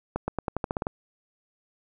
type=accelerating click train; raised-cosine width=1 ms; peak=-13 dBFS; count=10; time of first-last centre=0.16-0.869 s; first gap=120 ms; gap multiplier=0.89; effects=none